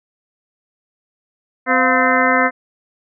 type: harmonic tone with a mistuned harmonic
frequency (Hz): 257.3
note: C4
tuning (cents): -29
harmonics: 1 / 2 / 3 / 4 / 5 / 6 / 7 / 8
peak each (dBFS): -20 / -20 / -20 / -20 / -20 / -20 / -20 / -20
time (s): 1.66-2.51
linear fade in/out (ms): 50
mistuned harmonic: 3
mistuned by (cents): -150
effects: none